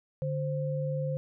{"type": "tone pair together", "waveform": "sine", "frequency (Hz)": [146.85, 523.3], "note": ["D3", "C5"], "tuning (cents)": [0, 0], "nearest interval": "octave + minor seventh", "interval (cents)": 2200, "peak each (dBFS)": [-30, -33], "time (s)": [0.22, 1.17], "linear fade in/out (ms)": 0, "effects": []}